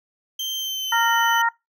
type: tone with pitch glide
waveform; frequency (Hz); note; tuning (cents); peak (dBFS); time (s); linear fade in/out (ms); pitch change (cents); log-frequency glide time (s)
35% pulse; 3136 to 3020; G7 to F#7; 0 to +35; -23; 0.39-1.42; 5; -65; 0.56-1.07
type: harmonic tone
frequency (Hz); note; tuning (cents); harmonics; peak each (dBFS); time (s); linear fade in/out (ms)
463.4; A#4; -10; 2 / 3 / 4; -20 / -22 / -23; 0.92-1.49; 5
effects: noise-tail reverb RT60 0.2 s tail -23 dB re dry